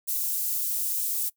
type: high-pass noise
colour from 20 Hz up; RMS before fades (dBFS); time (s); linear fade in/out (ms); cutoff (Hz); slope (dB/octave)
white; -28; 0.07-1.3; 20; 9400; 12
effects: noise-tail reverb RT60 0.1 s tail -21 dB re dry